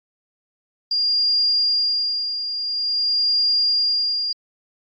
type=tone with tremolo; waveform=sine; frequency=4810 Hz; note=D8; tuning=41 cents sharp; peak=-14 dBFS; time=0.91-4.33 s; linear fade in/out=5 ms; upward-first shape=sine; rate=0.48 Hz; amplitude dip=65%; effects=tanh soft clip ceiling -12 dBFS + AAC 32 kbps